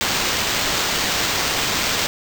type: noise with sample-and-hold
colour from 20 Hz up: white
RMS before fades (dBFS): -21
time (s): 0.01-2.07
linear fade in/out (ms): 0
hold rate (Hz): 11025
effects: none